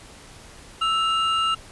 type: tone pair together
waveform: triangle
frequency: 1318.5 / 2820 Hz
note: E6 / F7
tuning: 0 / +16 cents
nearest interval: octave + minor second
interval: 1316 cents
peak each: -19 / -23 dBFS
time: 0.81-1.55 s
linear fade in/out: 10 ms
effects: pink hiss -45 dBFS RMS until 1.71 s + resampled to 24000 Hz